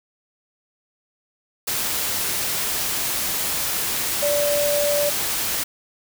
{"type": "tone in noise", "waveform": "sine", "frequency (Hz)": 582, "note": "D5", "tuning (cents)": -16, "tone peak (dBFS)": -19, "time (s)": [4.22, 5.1], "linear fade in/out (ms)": 10, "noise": "white", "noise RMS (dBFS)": -24, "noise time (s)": [1.67, 5.64], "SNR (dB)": 2, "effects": []}